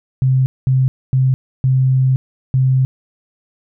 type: tone bursts at uneven times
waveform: sine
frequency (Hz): 130.81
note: C3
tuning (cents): 0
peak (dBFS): -10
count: 5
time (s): 0.22-0.46 / 0.67-0.88 / 1.13-1.34 / 1.64-2.16 / 2.54-2.85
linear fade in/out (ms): 0
effects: none